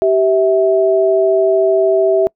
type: tone pair together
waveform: sine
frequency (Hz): 387.3 / 651.4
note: G4 / E5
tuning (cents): -21 / -21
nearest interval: major sixth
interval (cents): 900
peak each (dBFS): -12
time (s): 0.02-2.27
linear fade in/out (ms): 0
effects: noise-tail reverb RT60 0.1 s tail -26 dB re dry